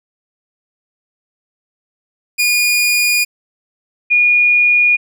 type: tone pair in turn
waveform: sawtooth / sine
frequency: 2440 / 2440 Hz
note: D#7 / D#7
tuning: -34 / -34 cents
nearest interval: unison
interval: 0 cents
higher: neither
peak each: -8 dBFS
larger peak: neither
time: 2.38-3.25 / 4.1-4.97 s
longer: neither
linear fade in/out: 20 ms
effects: none